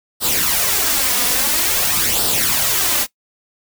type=noise with flanger; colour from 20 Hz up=white; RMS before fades=-17 dBFS; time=0.2-3.07 s; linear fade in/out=50 ms; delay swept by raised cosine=0.22 to 4.12 ms; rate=0.49 Hz; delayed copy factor=+0.6; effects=noise-tail reverb RT60 0.1 s tail -19 dB re dry